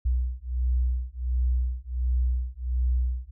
sine beating tone pair, 61.4 / 62.8 Hz, B1 / B1, -9 / +30 cents, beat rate 1.4 Hz, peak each -26 / -26 dBFS, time 0.05-3.31 s, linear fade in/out 10 ms, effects none

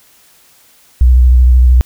sine tone with vibrato, 62.3 Hz, B1, 16 cents sharp, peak -3 dBFS, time 1.01-1.81 s, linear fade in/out 0 ms, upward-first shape sine, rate 13 Hz, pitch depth 47 cents each way, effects white hiss -47 dBFS RMS until 1.85 s

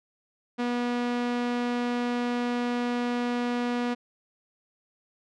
sawtooth tone with low-pass filter, 242.5 Hz, B3, 31 cents flat, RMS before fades -28 dBFS, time 0.58-3.95 s, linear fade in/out 20 ms, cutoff 4000 Hz, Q 0.62, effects none

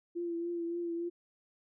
sine tone with vibrato, 341.4 Hz, F4, 39 cents flat, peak -33 dBFS, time 0.15-1.1 s, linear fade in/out 20 ms, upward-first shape triangle, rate 3.5 Hz, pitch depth 33 cents each way, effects none

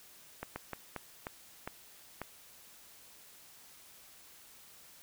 slowing click train, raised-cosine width 0.5 ms, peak -23 dBFS, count 7, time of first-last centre 0.43-2.216 s, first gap 130 ms, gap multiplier 1.33, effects white hiss -57 dBFS RMS until 5.02 s

